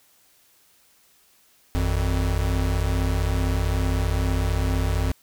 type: tone pair together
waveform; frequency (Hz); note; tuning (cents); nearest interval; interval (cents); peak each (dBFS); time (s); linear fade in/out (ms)
square; 52.03 / 87.5; G#1 / F2; +4 / +4; major sixth; 900; -24; 1.75-5.12; 0
effects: white hiss -59 dBFS RMS until 5.22 s